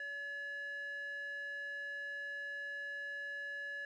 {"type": "tone with band-pass filter", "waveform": "square", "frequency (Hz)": 569, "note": "C#5", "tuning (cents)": 45, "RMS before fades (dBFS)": -43, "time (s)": [0, 3.85], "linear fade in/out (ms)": 2, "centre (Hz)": 1700, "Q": 5.1, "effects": []}